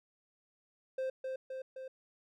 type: tone with echo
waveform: triangle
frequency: 523.3 Hz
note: C5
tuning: in tune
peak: -31 dBFS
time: 0.98-1.1 s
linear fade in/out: 5 ms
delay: 260 ms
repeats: 3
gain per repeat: -3 dB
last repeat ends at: 1.88 s
effects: none